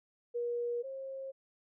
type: tone pair in turn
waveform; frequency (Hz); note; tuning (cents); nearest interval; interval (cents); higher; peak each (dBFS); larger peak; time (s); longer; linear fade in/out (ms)
sine; 477.9 / 536.4; A#4 / C5; +43 / +43; major second; 200; second; -32 / -39; first; 0.34-0.83 / 0.83-1.32; neither; 20
effects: none